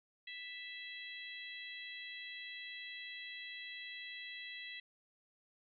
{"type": "harmonic tone", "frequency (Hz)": 659.3, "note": "E5", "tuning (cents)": 0, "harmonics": [3, 4, 5, 6], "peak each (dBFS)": [-48, -52, -51, -53], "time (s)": [0.27, 4.8], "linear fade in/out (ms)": 5, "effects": []}